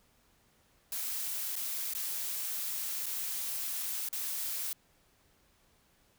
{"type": "noise with dropouts", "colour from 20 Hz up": "blue", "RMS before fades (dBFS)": -36, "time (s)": [0.92, 4.73], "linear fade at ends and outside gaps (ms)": 2, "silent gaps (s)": [[1.556, 1.563], [1.937, 1.949], [3.059, 3.064], [4.088, 4.128]], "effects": ["pink hiss -68 dBFS RMS until 6.18 s"]}